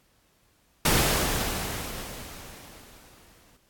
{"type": "noise with exponential decay", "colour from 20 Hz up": "pink", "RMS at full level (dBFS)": -20, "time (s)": [0.85, 3.57], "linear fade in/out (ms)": 5, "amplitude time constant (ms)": 590, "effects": ["pink hiss -65 dBFS RMS until 3.69 s", "AAC 64 kbps"]}